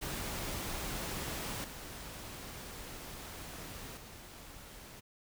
pink noise with level steps, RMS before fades -39 / -46 / -51 dBFS, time 0.01-5.01 s, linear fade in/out 20 ms, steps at 1.64 / 3.97 s, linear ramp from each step 2 ms, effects none

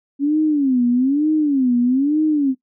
sine tone with vibrato, 274 Hz, C#4, 20 cents flat, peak -13 dBFS, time 0.19-2.55 s, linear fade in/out 50 ms, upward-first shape sine, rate 1.1 Hz, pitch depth 220 cents each way, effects noise-tail reverb RT60 0.1 s tail -17 dB re dry

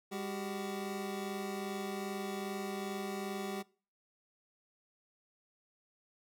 25% pulse tone pair together, 200.7 / 378.9 Hz, G3 / F#4, +41 / +41 cents, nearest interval major seventh, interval 1100 cents, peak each -36 / -37 dBFS, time 0.11-3.63 s, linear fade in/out 20 ms, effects noise-tail reverb RT60 0.4 s tail -23 dB re dry

